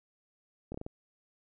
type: slowing click train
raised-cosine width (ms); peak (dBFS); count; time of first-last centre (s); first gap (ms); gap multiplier
2; -26; 5; 0.72-0.864; 24; 1.28
effects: none